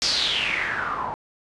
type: noise with low-pass filter sweep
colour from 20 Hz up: white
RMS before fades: -25 dBFS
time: 0.02-1.14 s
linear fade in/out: 0 ms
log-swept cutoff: 5300 to 860 Hz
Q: 5.9
effects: resampled to 24000 Hz